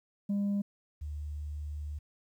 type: tone pair in turn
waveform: sine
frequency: 201.6 / 74.52 Hz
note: G3 / D2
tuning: +49 / +26 cents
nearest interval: octave + perfect fourth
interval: 1723 cents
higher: first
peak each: -25 / -35 dBFS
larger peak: first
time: 0.29-0.62 / 1.01-1.99 s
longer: second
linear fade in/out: 10 ms
effects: tanh soft clip ceiling -27 dBFS + 11-bit